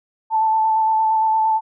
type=tone with vibrato; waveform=sine; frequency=880 Hz; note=A5; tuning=in tune; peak=-14 dBFS; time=0.3-1.61 s; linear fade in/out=50 ms; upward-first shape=square; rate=8.7 Hz; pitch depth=13 cents each way; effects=none